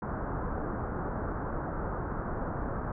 pink low-pass noise, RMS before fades -34 dBFS, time 0.02-2.92 s, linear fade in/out 2 ms, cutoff 1500 Hz, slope 48 dB/octave, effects none

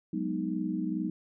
sine chord, G# minor seventh, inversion third, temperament equal, 185 / 207.7 / 246.9 / 311.1 Hz, F#3 / G#3 / B3 / D#4, 0 / 0 / 0 / 0 cents, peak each -34 / -36 / -36 / -33 dBFS, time 0.13-1.1 s, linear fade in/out 5 ms, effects none

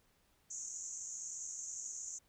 white band-pass noise, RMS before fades -45 dBFS, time 0.5-2.19 s, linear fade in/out 10 ms, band 6200 to 7200 Hz, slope 96 dB/octave, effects pink hiss -73 dBFS RMS until 2.28 s

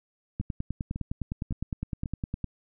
two click trains, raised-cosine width 5 ms, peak -21 / -18 dBFS, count 4 / 21, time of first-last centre 0.41-2.058 / 0.4-2.443 s, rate 1.82 / 9.79 Hz, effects none

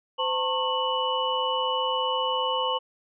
sine tone cluster, 513 / 902 / 1087 / 2958 Hz, C5 / A5 / C#6 / F#7, -34 / +43 / -34 / -1 cents, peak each -29 dBFS, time 0.18-2.79 s, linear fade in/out 20 ms, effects none

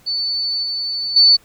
sine tone with level steps, 4494 Hz, C#8, 23 cents sharp, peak -18 / -20 / -7 dBFS, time 0.06-1.37 s, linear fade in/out 20 ms, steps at 0.63 / 1.16 s, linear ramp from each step 5 ms, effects pink hiss -52 dBFS RMS until 1.44 s

